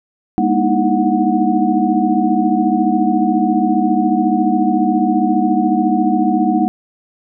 sine tone cluster, 204.8 / 238.5 / 306.1 / 320.5 / 735 Hz, G#3 / A#3 / D#4 / E4 / F#5, -24 / +40 / -28 / -49 / -12 cents, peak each -18 dBFS, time 0.38-6.68 s, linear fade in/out 0 ms, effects none

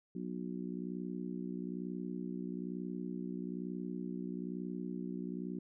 harmonic tone, 61.1 Hz, B1, 18 cents flat, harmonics 3 / 4 / 5 / 6, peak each -41 / -43 / -45 / -47 dBFS, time 0.15-5.59 s, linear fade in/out 5 ms, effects none

